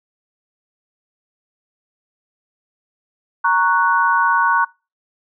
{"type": "chord", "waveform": "sine", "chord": "F# major", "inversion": "first", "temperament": "equal", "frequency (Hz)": [932.3, 1108.7, 1480], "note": ["A#5", "C#6", "F#6"], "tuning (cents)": [0, 0, 0], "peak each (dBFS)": -17, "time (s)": [3.44, 4.65], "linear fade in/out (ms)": 10, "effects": ["noise-tail reverb RT60 0.3 s tail -25 dB re dry"]}